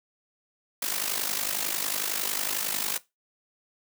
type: noise with amplitude modulation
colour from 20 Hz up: white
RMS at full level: -26 dBFS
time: 0.82-2.98 s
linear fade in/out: 5 ms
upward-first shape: sine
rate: 51 Hz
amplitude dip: 75%
effects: noise-tail reverb RT60 0.2 s tail -18 dB re dry + high-pass 200 Hz 12 dB/octave